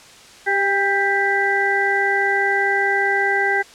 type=harmonic tone with a mistuned harmonic; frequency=395 Hz; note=G4; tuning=13 cents sharp; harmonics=1 / 2 / 4 / 5; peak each=-23 / -22 / -20 / -21 dBFS; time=0.46-3.63 s; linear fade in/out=20 ms; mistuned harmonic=2; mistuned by=+19 cents; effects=white hiss -44 dBFS RMS until 3.74 s + low-pass 7000 Hz 12 dB/octave